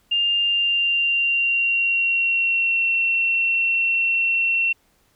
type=tone with pitch glide; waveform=sine; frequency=2804 to 2715 Hz; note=F7 to F7; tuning=+6 to -50 cents; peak=-17 dBFS; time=0.11-4.73 s; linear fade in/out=10 ms; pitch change=-56 cents; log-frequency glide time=0.34-2.88 s; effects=pink hiss -62 dBFS RMS until 5.15 s